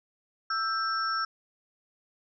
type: tone cluster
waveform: sine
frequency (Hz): 1325 / 1575 / 5450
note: E6 / G6 / F8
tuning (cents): +9 / +8 / -43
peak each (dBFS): -28 / -34 / -35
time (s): 0.5-1.25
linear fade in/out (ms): 5
effects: none